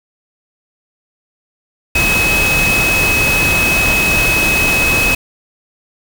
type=tone in noise; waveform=sine; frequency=2557 Hz; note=D#7; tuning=47 cents sharp; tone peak=-12 dBFS; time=1.95-5.15 s; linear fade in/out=5 ms; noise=pink; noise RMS=-17 dBFS; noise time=1.95-5.15 s; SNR=+2 dB; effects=none